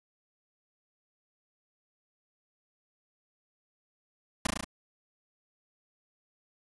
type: noise with echo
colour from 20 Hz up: pink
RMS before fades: -27 dBFS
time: 4.45-4.47 s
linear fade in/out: 5 ms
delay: 35 ms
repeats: 5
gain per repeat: -2 dB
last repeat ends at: 4.645 s
effects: resampled to 24000 Hz